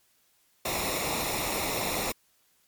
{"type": "noise with comb filter", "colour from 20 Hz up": "pink", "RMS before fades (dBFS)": -30, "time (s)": [0.65, 2.12], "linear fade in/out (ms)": 5, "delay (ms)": 0.64, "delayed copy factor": -0.7, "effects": ["white hiss -67 dBFS RMS until 2.67 s", "MP3 96 kbps"]}